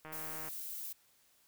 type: click train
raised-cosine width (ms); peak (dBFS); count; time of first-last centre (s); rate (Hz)
0.5; -33; 69; 0.05-0.486; 156
type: noise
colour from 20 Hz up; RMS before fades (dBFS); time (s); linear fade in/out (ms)
violet; -43; 0.12-0.93; 10
effects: white hiss -69 dBFS RMS until 1.47 s